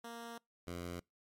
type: tone pair in turn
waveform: 10% pulse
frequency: 233.1 / 87.31 Hz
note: A#3 / F2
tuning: 0 / 0 cents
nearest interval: octave + perfect fourth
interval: 1700 cents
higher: first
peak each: -37 / -33 dBFS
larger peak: second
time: 0.04-0.38 / 0.67-1 s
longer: first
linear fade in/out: 5 ms
effects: noise-tail reverb RT60 0.2 s tail -26 dB re dry + MP3 64 kbps